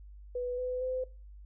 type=tone with pitch steps; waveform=sine; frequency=493.9 / 503.1 / 512.5 Hz; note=B4 / B4 / C5; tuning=0 / +32 / -36 cents; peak=-31 dBFS; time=0.35-1.04 s; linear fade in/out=5 ms; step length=230 ms; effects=noise-tail reverb RT60 0.3 s tail -19 dB re dry + added 50 Hz sine -47 dBFS peak until 1.45 s